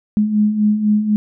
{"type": "beating tone pair", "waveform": "sine", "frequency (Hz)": [207.7, 211.7], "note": ["G#3", "G#3"], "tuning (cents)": [0, 33], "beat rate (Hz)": 4, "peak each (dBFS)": [-20, -13], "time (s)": [0.17, 1.16], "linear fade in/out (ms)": 0, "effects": []}